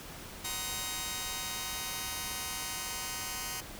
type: chord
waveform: 5% pulse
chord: C half-diminished seventh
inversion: second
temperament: just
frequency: 753.5 / 941.9 / 1046.5 / 1255.8 Hz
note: Gb5 / Bb5 / C6 / Eb6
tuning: +31 / +18 / 0 / +16 cents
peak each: -31 / -29 / -30 / -30 dBFS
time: 0.44-3.61 s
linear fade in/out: 10 ms
effects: pink hiss -46 dBFS RMS until 3.79 s